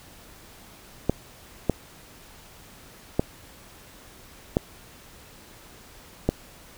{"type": "clicks", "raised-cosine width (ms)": 2, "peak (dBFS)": -6, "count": 5, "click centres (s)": [1.096, 1.697, 3.195, 4.569, 6.29], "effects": ["pink hiss -49 dBFS RMS until 6.77 s"]}